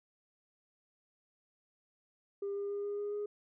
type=tone with pitch steps; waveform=sine; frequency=400 / 402.8 / 405.6 / 408.4 / 411.2 / 414.1 Hz; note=G4 / G4 / G#4 / G#4 / G#4 / G#4; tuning=+35 / +47 / -41 / -29 / -17 / -5 cents; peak=-33 dBFS; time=2.42-3.26 s; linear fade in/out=5 ms; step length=140 ms; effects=tanh soft clip ceiling -32 dBFS